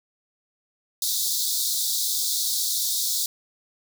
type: high-pass noise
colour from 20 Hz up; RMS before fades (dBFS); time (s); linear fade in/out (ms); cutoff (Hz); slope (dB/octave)
pink; -25; 1.02-3.26; 2; 3600; 96
effects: none